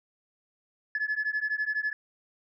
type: beating tone pair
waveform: sine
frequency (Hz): 1710 / 1722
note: A6 / A6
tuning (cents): -50 / -38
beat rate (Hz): 12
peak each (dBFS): -29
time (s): 0.95-1.93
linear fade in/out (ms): 2
effects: tanh soft clip ceiling -22 dBFS